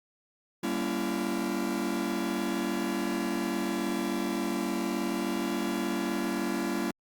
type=chord; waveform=45% pulse; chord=G diminished seventh; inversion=none; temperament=just; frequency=196 / 235.2 / 282.2 / 338.7 Hz; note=G3 / Bb3 / Db4 / Fb4; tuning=0 / +16 / +31 / +47 cents; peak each=-35 / -34 / -35 / -33 dBFS; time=0.63-6.91 s; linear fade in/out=5 ms; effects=Opus 48 kbps